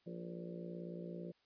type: harmonic tone with a mistuned harmonic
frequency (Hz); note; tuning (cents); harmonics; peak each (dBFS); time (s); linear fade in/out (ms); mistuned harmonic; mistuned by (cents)
58; A#1; -8; 3 / 4 / 5 / 6 / 7 / 8 / 9 / 10; -46 / -57 / -60 / -50 / -55 / -55 / -55 / -55; 0.06-1.32; 10; 9; -34
effects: white hiss -75 dBFS RMS until 1.45 s + resampled to 11025 Hz